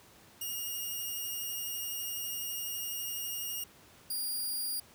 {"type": "tone pair in turn", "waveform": "5% pulse", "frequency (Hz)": [2848, 4808], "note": ["F7", "D8"], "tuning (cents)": [33, 40], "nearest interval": "major sixth", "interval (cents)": 907, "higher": "second", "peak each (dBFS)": -26, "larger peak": "neither", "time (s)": [[0.41, 3.64], [4.1, 4.8]], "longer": "first", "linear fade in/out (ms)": 5, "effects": ["pink hiss -58 dBFS RMS until 4.94 s", "high-pass 80 Hz 12 dB/octave"]}